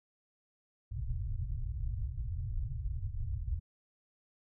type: low-pass noise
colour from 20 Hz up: pink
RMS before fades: -36 dBFS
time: 0.91-3.6 s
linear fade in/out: 10 ms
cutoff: 130 Hz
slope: 96 dB/octave
effects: none